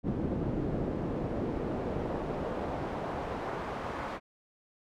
brown noise with band-pass filter sweep, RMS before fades -34 dBFS, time 0.03-4.2 s, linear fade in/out 50 ms, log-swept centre 260 to 1100 Hz, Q 1, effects none

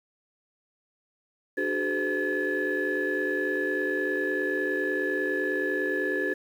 sine tone cluster, 298.5 / 375 / 424.9 / 513 / 1715 Hz, D4 / F#4 / G#4 / C5 / A6, +28 / +23 / +40 / -34 / -45 cents, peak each -32 / -30 / -32 / -33 / -28 dBFS, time 1.57-6.34 s, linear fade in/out 10 ms, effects tanh soft clip ceiling -18 dBFS + 9-bit

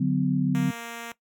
sine chord, B minor, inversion first, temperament equal with one note detuned, 146.83 / 185 / 253.2 Hz, D3 / F#3 / B3, 0 / 0 / +43 cents, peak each -25 dBFS, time 0-0.71 s, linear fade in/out 10 ms
5% pulse tone, 233.1 Hz, A#3, in tune, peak -24 dBFS, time 0.55-1.12 s, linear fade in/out 0 ms
effects noise-tail reverb RT60 0.1 s tail -18 dB re dry

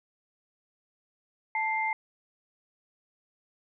sine tone pair together, 880 / 2097 Hz, A5 / C7, 0 / +3 cents, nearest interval octave + minor third, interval 1503 cents, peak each -29 / -29 dBFS, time 1.55-1.93 s, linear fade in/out 2 ms, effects none

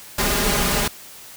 pink noise with comb filter, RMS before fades -20 dBFS, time 0.18-0.88 s, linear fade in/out 5 ms, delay 4.9 ms, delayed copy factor +0.95, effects white hiss -41 dBFS RMS until 1.36 s

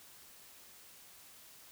silence, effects white hiss -57 dBFS RMS until 1.71 s

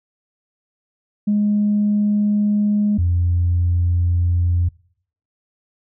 sine tone pair in turn, 207.7 / 87.17 Hz, G#3 / F2, 0 / -3 cents, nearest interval octave + minor third, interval 1503 cents, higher first, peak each -13 dBFS, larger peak neither, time 1.27-2.98 / 2.98-4.69 s, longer neither, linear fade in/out 10 ms, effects noise-tail reverb RT60 0.6 s tail -24 dB re dry + tanh soft clip ceiling -10 dBFS

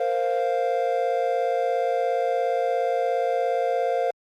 triangle chord, Bb suspended second, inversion none, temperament equal, 466.2 / 523.3 / 698.5 Hz, Bb4 / C5 / F5, 0 / 0 / 0 cents, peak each -25 / -23 / -23 dBFS, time 0-4.11 s, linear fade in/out 5 ms, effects Opus 24 kbps

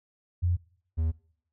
sine / triangle tone pair in turn, 88 / 80.29 Hz, F2 / E2, +14 / -45 cents, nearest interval major second, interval 159 cents, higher first, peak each -22 dBFS, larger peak neither, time 0.42-0.57 / 0.97-1.12 s, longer neither, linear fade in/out 20 ms, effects noise-tail reverb RT60 0.6 s tail -22 dB re dry

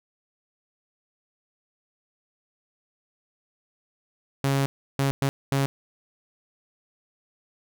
sawtooth tone bursts at uneven times, 137.5 Hz, C#3, 14 cents flat, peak -17 dBFS, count 4, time 4.44-4.66 / 4.99-5.11 / 5.22-5.29 / 5.52-5.66 s, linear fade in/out 0 ms, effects none

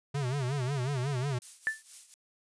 square tone with vibrato, 133.5 Hz, C3, 35 cents sharp, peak -30 dBFS, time 0.14-1.39 s, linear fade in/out 10 ms, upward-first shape sine, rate 5.5 Hz, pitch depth 150 cents each way
violet noise with tremolo, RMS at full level -40 dBFS, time 1.42-2.14 s, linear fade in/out 0 ms, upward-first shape triangle, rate 4.2 Hz, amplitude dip 80%
sine tone with exponential decay, 1760 Hz, A6, in tune, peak -22 dBFS, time 1.67-1.82 s, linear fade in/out 0 ms, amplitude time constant 31 ms
effects resampled to 22050 Hz

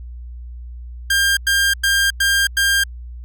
sawtooth tone bursts, 1600 Hz, G6, 35 cents sharp, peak -10 dBFS, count 5, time 1.1-2.838 s, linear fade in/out 5 ms, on 270 ms, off 97 ms, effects added 60 Hz sine -30 dBFS peak until 3.24 s

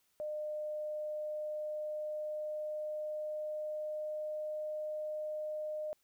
sine tone with pitch glide, 606 to 611.6 Hz, D#5 to D#5, -46 to -30 cents, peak -36 dBFS, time 0.2-5.93 s, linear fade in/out 0 ms, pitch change +16 cents, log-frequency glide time 0.33-4.66 s, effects white hiss -75 dBFS RMS until 6.03 s

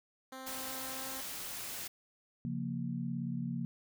10% pulse tone with pitch glide, 262.1 to 265 Hz, C4 to C4, +3 to +22 cents, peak -36 dBFS, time 0.32-1.21 s, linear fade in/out 5 ms, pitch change +19 cents, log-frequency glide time 0.94-1.08 s
white noise, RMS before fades -42 dBFS, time 0.46-1.88 s, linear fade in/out 10 ms
sine chord, Bb minor, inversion first, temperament equal with one note detuned, 136.92 / 174.61 / 233.1 Hz, Db3 / F3 / Bb3, -21 / 0 / 0 cents, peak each -39 / -39 / -38 dBFS, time 2.45-3.65 s, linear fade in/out 0 ms
effects none

